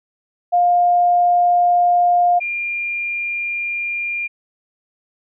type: tone pair in turn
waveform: sine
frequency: 706 / 2400 Hz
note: F5 / D7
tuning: +19 / +37 cents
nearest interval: octave + major sixth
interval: 2118 cents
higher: second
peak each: -11 / -20 dBFS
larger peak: first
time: 0.52-2.4 / 2.4-4.28 s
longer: neither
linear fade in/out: 20 ms
effects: none